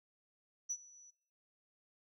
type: tone with ADSR envelope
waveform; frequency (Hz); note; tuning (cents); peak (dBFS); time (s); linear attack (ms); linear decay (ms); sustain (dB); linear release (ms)
sine; 5920; F#8; 0; -32; 0.69-1.11; 19; 56; -24; 16
effects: noise-tail reverb RT60 0.7 s tail -25 dB re dry + tanh soft clip ceiling -32 dBFS